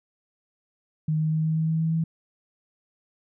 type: tone with pitch steps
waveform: sine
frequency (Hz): 155.56 / 156.55 / 157.55 / 158.55 / 159.56 / 160.58 / 161.6 / 162.64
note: D#3 / D#3 / D#3 / D#3 / D#3 / E3 / E3 / E3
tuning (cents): 0 / +11 / +22 / +33 / +44 / -45 / -34 / -23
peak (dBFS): -21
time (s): 1.08-2.04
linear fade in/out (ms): 5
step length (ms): 120
effects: none